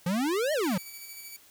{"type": "exponential two-way sweep", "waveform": "square", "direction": "up then down", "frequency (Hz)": [167.1, 644, 167.1], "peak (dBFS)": -26, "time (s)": [0.06, 0.78], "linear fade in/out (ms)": 5, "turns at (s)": 0.53}
{"type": "tone with tremolo", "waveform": "5% pulse", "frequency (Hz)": 2294, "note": "D7", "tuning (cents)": -41, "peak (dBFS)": -31, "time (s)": [0.63, 1.37], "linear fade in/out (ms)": 10, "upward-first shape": "square", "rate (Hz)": 13, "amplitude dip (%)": 30}
{"effects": ["white hiss -57 dBFS RMS until 1.5 s"]}